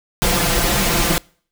pink noise with comb filter, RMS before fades -17 dBFS, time 0.22-1.18 s, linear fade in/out 0 ms, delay 5.8 ms, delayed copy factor +0.9, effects noise-tail reverb RT60 0.5 s tail -26 dB re dry

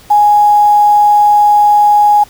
sine tone with quantisation, 830.6 Hz, G#5, in tune, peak -4 dBFS, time 0.1-2.24 s, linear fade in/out 10 ms, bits 5, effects pink hiss -40 dBFS RMS until 2.29 s

